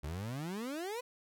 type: exponential sweep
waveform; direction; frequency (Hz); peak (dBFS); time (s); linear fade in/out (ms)
30% pulse; up; 69.5 to 511; -35; 0.03-1.01; 10
effects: none